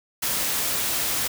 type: noise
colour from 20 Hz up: white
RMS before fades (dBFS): -25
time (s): 0.22-1.28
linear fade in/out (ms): 10
effects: none